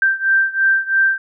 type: beating tone pair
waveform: sine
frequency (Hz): 1568 / 1571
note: G6 / G6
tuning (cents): 0 / +3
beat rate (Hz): 3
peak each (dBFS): -15 / -17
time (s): 0.02-1.18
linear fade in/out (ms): 2
effects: none